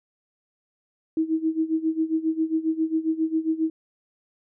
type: tone with tremolo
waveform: sine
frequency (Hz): 320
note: D#4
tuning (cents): +49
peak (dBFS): -18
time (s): 1.17-3.7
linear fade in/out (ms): 2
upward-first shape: sine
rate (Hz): 7.4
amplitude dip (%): 85
effects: none